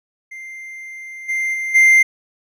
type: tone with level steps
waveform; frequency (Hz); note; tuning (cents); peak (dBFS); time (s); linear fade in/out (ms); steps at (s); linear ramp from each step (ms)
triangle; 2093; C7; 0; -29 / -16 / -19 / -6; 0.31-2.03; 10; 1.28 / 1.53 / 1.74; 20
effects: none